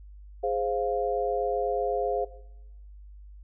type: chord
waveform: sine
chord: F minor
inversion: first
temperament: equal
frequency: 415.3 / 523.3 / 698.5 Hz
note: Ab4 / C5 / F5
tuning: 0 / 0 / 0 cents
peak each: -29 dBFS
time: 0.43-2.25 s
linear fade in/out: 10 ms
effects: noise-tail reverb RT60 0.9 s tail -18 dB re dry + added 50 Hz sine -44 dBFS peak until 3.43 s